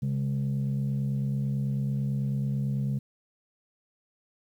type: tone pair together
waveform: sine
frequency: 136.3 / 205.4 Hz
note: C#3 / G#3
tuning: -29 / -19 cents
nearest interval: perfect fifth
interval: 710 cents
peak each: -25 / -30 dBFS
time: 0.02-2.99 s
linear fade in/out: 10 ms
effects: tanh soft clip ceiling -22 dBFS + 10-bit